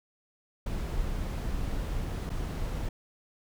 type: noise with dropouts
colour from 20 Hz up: brown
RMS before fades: -32 dBFS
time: 0.66-2.89 s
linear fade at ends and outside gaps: 5 ms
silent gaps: 2.295-2.3 s
effects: none